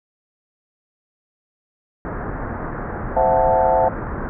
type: low-pass noise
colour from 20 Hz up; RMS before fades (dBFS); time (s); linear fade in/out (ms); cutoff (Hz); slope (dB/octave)
pink; -27; 2.05-4.29; 0; 1700; 48
type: chord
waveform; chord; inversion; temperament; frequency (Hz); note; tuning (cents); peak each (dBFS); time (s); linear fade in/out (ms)
sine; F# half-diminished seventh; second; equal; 523.3 / 659.3 / 740 / 880; C5 / E5 / F#5 / A5; 0 / 0 / 0 / 0; -19; 3.16-3.89; 10
effects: none